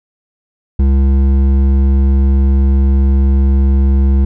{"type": "tone with hard clipping", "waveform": "triangle", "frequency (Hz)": 67.7, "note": "C#2", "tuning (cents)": -40, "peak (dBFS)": -9, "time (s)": [0.79, 4.25], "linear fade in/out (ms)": 5, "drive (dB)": 13, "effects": []}